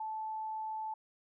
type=tone; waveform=sine; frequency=873 Hz; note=A5; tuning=14 cents flat; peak=-36 dBFS; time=0-0.94 s; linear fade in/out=5 ms; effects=none